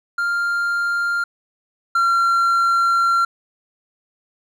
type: tone pair in turn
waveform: triangle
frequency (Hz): 1396.9 / 1371.3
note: F6 / F6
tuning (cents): 0 / -32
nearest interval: unison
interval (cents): 32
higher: first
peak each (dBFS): -16 / -12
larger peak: second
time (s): 0.18-1.24 / 1.95-3.25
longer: second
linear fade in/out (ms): 5
effects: none